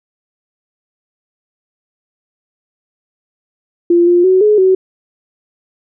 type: tone with pitch steps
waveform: sine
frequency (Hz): 345.2 / 350.8 / 373.7 / 422.4 / 376.3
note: F4 / F4 / F#4 / G#4 / F#4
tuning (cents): -20 / +8 / +17 / +29 / +29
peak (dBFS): -6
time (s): 3.9-4.75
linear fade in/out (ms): 5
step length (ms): 170
effects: none